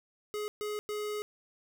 square tone bursts at uneven times, 420 Hz, G#4, 19 cents sharp, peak -34 dBFS, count 3, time 0.34-0.48 / 0.61-0.79 / 0.89-1.22 s, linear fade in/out 0 ms, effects none

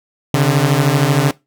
sawtooth beating tone pair, 135.1 / 148.1 Hz, C#3 / D3, -44 / +15 cents, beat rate 13 Hz, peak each -10 dBFS, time 0.34-1.31 s, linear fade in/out 2 ms, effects noise-tail reverb RT60 0.2 s tail -20 dB re dry

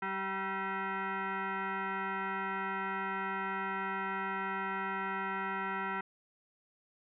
sine tone with frequency modulation, 192.4 Hz, G3, 32 cents flat, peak -33 dBFS, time 0.02-6.01 s, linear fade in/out 5 ms, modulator 578 Hz, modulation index 3.1, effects none

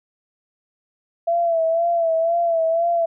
sine tone with vibrato, 668 Hz, E5, 23 cents sharp, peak -16 dBFS, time 1.27-3.06 s, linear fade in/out 10 ms, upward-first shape sine, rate 2 Hz, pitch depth 50 cents each way, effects none

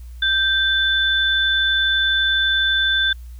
sine tone pair together, 1568 / 3520 Hz, G6 / A7, 0 / 0 cents, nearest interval octave + major second, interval 1400 cents, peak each -18 dBFS, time 0.22-3.13 s, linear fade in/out 5 ms, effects added 60 Hz sine -33 dBFS peak until 3.39 s + white hiss -56 dBFS RMS until 3.39 s

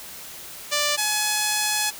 5% pulse tone pair in turn, 589 / 846.7 Hz, D5 / G#5, +5 / +33 cents, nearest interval tritone, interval 628 cents, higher second, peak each -9 dBFS, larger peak neither, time 0.71-0.97 / 0.97-1.91 s, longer second, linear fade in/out 20 ms, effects white hiss -39 dBFS RMS until 1.99 s

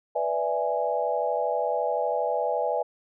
sine chord, E dominant seventh, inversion second, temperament equal, 493.9 / 587.3 / 659.3 / 830.6 Hz, B4 / D5 / E5 / G#5, 0 / 0 / 0 / 0 cents, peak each -29 dBFS, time 0.15-2.83 s, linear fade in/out 10 ms, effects none

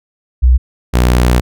sine / sawtooth tone pair in turn, 62.4 / 61.08 Hz, B1 / B1, +19 / -18 cents, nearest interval unison, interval 37 cents, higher first, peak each -4 dBFS, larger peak neither, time 0.42-0.58 / 0.93-1.41 s, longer second, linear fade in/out 20 ms, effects none

